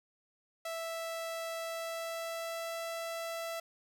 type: tone with pitch glide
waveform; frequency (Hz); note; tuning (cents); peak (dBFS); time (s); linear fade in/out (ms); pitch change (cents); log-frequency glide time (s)
sawtooth; 659.3 to 664.3; E5 to E5; 0 to +13; -33; 0.65-3.6; 5; +13; 1.58-2.8
effects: none